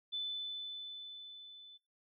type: tone with level ramp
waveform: sine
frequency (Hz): 3507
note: A7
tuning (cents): -6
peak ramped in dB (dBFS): -35 to -53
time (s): 0.12-1.78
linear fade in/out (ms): 20
effects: noise-tail reverb RT60 0.2 s tail -18 dB re dry